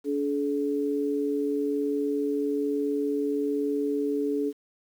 sine tone pair together, 286.6 / 427.7 Hz, D4 / A4, -42 / -49 cents, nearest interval perfect fifth, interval 693 cents, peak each -27 dBFS, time 0.04-4.53 s, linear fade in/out 50 ms, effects 9-bit

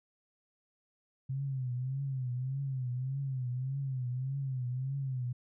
sine tone with vibrato, 130.81 Hz, C3, in tune, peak -32 dBFS, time 1.29-5.33 s, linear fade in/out 10 ms, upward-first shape triangle, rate 1.7 Hz, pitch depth 120 cents each way, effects none

